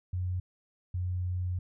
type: tone pair in turn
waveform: sine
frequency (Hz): 90.8 / 90.38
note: F#2 / F#2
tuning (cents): -32 / -40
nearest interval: unison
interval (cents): 8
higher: first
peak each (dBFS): -29 / -29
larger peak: neither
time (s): 0.13-0.4 / 0.94-1.59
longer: second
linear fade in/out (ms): 5
effects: none